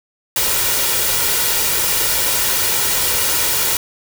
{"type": "noise with comb filter", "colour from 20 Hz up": "white", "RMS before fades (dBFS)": -17, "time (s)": [0.36, 3.77], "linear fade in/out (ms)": 2, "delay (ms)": 2.1, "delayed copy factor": 0.5, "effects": []}